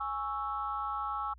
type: chord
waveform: sine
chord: C# minor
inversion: second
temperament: equal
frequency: 830.6 / 1108.7 / 1318.5 Hz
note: G#5 / C#6 / E6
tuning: 0 / 0 / 0 cents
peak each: -37 / -37 / -35 dBFS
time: 0-1.34 s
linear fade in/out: 10 ms
effects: tanh soft clip ceiling -23 dBFS + added 60 Hz sine -52 dBFS peak until 1.38 s